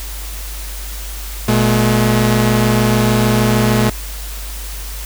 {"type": "tone pair together", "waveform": "sawtooth", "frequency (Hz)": [120, 213.4], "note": ["B2", "G#3"], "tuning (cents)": [-49, 47], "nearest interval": "minor seventh", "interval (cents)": 996, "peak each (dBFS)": -10, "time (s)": [1.48, 3.9], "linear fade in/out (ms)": 5, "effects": ["added 50 Hz sine -25 dBFS peak until 5.05 s", "white hiss -31 dBFS RMS until 5.05 s"]}